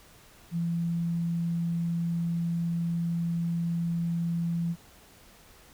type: tone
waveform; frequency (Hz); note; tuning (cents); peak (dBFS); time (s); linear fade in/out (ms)
sine; 169.1; E3; +44; -26; 0.51-4.76; 50
effects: pink hiss -55 dBFS RMS until 5.73 s